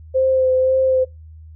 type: tone with vibrato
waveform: sine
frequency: 520 Hz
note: C5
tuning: 11 cents flat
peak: -13 dBFS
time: 0.14-1.05 s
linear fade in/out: 20 ms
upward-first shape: sine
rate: 1.9 Hz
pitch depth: 18 cents each way
effects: noise-tail reverb RT60 0.2 s tail -21 dB re dry + added 79 Hz sine -37 dBFS peak until 1.55 s